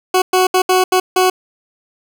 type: tone bursts at uneven times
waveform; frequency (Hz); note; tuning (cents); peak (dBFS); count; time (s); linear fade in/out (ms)
20% pulse; 370; F#4; 0; -5; 6; 0.14-0.22 / 0.33-0.47 / 0.54-0.62 / 0.69-0.84 / 0.92-1 / 1.16-1.3; 5
effects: none